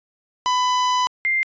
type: tone pair in turn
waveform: 45% pulse / sine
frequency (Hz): 999 / 2099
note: B5 / C7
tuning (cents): +20 / +5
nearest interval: octave + minor second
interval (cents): 1285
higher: second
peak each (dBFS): -17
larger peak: neither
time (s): 0.46-1.07 / 1.25-1.43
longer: first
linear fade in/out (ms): 0
effects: resampled to 16000 Hz